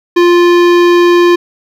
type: tone with hard clipping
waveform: sine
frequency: 349.2 Hz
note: F4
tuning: in tune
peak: -6 dBFS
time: 0.16-1.36 s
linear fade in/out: 10 ms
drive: 18 dB
effects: none